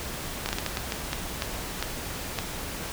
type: slowing click train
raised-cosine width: 0.2 ms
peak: -10 dBFS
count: 11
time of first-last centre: 0.46-2.388 s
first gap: 29 ms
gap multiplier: 1.39
effects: added 60 Hz sine -45 dBFS peak until 2.92 s + pink hiss -35 dBFS RMS until 2.92 s